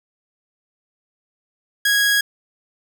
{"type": "tone", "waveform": "sawtooth", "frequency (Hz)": 1653, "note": "G#6", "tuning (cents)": -9, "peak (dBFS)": -11, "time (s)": [1.85, 2.21], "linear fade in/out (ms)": 5, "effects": []}